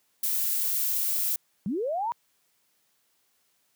violet noise, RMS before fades -27 dBFS, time 0.23-1.36 s, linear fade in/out 5 ms
sine linear sweep, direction up, 170.6 to 981 Hz, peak -26 dBFS, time 1.66-2.12 s, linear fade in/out 0 ms
effects white hiss -70 dBFS RMS until 3.75 s + high-pass 100 Hz 12 dB/octave

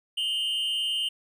triangle tone pair together, 2853 / 3092 Hz, F7 / G7, +36 / -24 cents, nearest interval minor second, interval 140 cents, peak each -26 dBFS, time 0.17-1.09 s, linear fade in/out 10 ms, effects tanh soft clip ceiling -18 dBFS

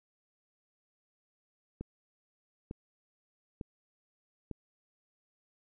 click train, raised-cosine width 3 ms, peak -26 dBFS, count 4, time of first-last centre 1.81-4.513 s, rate 1.11 Hz, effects none

